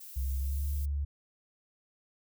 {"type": "noise", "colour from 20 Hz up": "violet", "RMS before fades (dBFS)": -47, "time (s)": [0, 0.86], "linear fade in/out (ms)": 10}
{"type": "tone with pitch glide", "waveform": "sine", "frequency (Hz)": [66.2, 71.36], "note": ["C2", "D2"], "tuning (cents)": [21, -49], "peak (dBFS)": -29, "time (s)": [0.16, 1.05], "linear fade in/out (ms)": 10, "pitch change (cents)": 130, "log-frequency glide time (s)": [0.35, 0.65]}
{"effects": []}